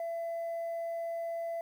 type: tone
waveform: sine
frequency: 671 Hz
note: E5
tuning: 31 cents sharp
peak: -31 dBFS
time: 0-1.61 s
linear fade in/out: 2 ms
effects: tanh soft clip ceiling -32 dBFS + 10-bit